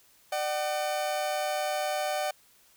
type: tone pair together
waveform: 40% pulse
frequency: 600 / 756 Hz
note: D5 / F#5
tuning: +37 / +37 cents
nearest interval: major third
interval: 400 cents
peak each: -30 / -30 dBFS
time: 0.32-2.31 s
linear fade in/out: 5 ms
effects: white hiss -61 dBFS RMS until 2.76 s